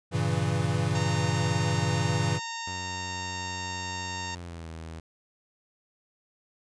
square chord, G diminished seventh, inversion none, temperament equal, 98 / 116.54 / 138.59 / 164.81 Hz, G2 / Bb2 / Db3 / Fb3, 0 / 0 / 0 / 0 cents, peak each -31 dBFS, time 0.11-2.4 s, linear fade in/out 50 ms
harmonic tone, 920 Hz, A#5, 23 cents flat, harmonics 1 / 2 / 3 / 4 / 5 / 6 / 7 / 8, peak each -37 / -40 / -42 / -43 / -44 / -45 / -45 / -46 dBFS, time 0.95-4.35 s, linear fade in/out 2 ms
sawtooth tone with pitch glide, 91.6 to 81.14 Hz, F#2 to E2, -17 to -27 cents, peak -34 dBFS, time 2.67-5 s, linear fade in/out 5 ms, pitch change -210 cents, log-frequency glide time 4.22-4.69 s
effects resampled to 22050 Hz

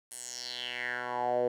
10% pulse tone with band-pass filter sweep, 123.1 Hz, B2, 5 cents flat, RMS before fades -34 dBFS, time 0.11-1.48 s, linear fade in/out 5 ms, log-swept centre 10000 to 480 Hz, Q 4.6, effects none

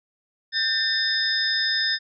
sine tone cluster, 1583 / 1803 / 3636 / 5070 Hz, G6 / A6 / A#7 / D#8, +17 / +42 / -44 / +32 cents, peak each -32 / -25 / -27 / -24 dBFS, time 0.52-1.99 s, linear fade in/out 50 ms, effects none

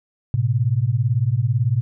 sine beating tone pair, 110 / 128 Hz, A2 / C3, 0 / -38 cents, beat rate 18 Hz, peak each -19 dBFS, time 0.34-1.81 s, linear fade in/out 0 ms, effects none

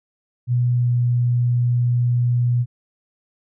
sine tone with pitch glide, 122.5 to 121.65 Hz, B2 to B2, -14 to -26 cents, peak -15 dBFS, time 0.47-2.66 s, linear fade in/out 50 ms, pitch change -12 cents, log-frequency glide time 0.74-0.89 s, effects none

